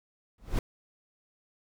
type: noise with exponential growth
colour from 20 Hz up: brown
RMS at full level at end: -22 dBFS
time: 0.38-0.59 s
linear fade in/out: 2 ms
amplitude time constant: 45 ms
effects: none